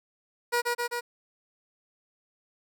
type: tone with echo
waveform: 15% pulse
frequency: 479.7 Hz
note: A#4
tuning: 50 cents sharp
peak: -17 dBFS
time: 0.52-0.62 s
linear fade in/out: 20 ms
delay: 130 ms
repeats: 3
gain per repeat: -2 dB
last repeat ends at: 1.01 s
effects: none